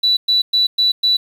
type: tone bursts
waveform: triangle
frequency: 3956 Hz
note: B7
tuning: 2 cents sharp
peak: -8 dBFS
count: 5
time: 0.03-1.17 s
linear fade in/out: 10 ms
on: 140 ms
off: 110 ms
effects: tanh soft clip ceiling -9 dBFS + 7-bit